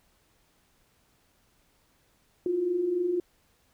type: tone pair together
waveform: sine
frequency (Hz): 332.6 / 356.1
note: E4 / F4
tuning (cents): +16 / +34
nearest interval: minor second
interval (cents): 118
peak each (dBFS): -34 / -25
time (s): 2.46-3.2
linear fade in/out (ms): 2
effects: pink hiss -67 dBFS RMS until 3.73 s